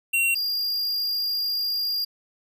square tone pair in turn, 2743 / 4809 Hz, F7 / D8, -32 / +40 cents, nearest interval minor seventh, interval 972 cents, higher second, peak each -20 / -24 dBFS, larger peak first, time 0.13-0.35 / 0.35-2.05 s, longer second, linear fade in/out 10 ms, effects none

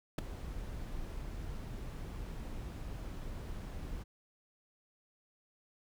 brown noise with ADSR envelope, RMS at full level -24 dBFS, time 0.18-4.04 s, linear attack 7 ms, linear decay 6 ms, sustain -18 dB, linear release 20 ms, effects none

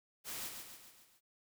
white noise with echo, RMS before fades -43 dBFS, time 0.24-0.51 s, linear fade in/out 50 ms, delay 140 ms, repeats 5, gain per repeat -5 dB, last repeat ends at 1.21 s, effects none

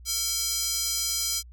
square tone with high-pass filter, 454.3 Hz, A#4, 45 cents flat, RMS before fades -28 dBFS, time 0.05-1.43 s, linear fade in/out 50 ms, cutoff 5400 Hz, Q 1.8, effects added 60 Hz sine -44 dBFS peak until 1.52 s

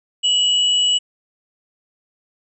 sine tone pair together, 2945 / 7854 Hz, F#7 / B8, -9 / -11 cents, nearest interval octave + perfect fourth, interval 1698 cents, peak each -14 / -23 dBFS, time 0.23-0.99 s, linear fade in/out 20 ms, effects none

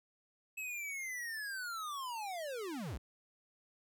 square linear sweep, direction down, 2603 to 40.46 Hz, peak -40 dBFS, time 0.57-2.98 s, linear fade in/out 10 ms, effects none

